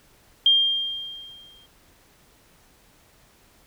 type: tone with exponential decay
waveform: sine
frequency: 3200 Hz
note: G7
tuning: 35 cents sharp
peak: -12 dBFS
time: 0.46-1.66 s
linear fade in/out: 2 ms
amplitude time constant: 260 ms
effects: pink hiss -57 dBFS RMS until 3.66 s